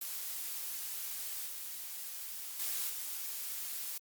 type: noise with level steps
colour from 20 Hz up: blue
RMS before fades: -40 / -43 / -36 / -40 dBFS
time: 0.01-3.98 s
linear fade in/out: 5 ms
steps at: 1.46 / 2.59 / 2.89 s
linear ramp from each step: 10 ms
effects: Opus 48 kbps